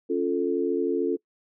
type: chord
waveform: sine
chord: Db augmented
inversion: none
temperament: equal with one note detuned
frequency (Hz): 277.2 / 350.4 / 440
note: Db4 / F4 / A4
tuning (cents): 0 / +6 / 0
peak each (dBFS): -28 / -26 / -26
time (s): 0.09-1.17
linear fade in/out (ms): 20
effects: noise-tail reverb RT60 0.1 s tail -23 dB re dry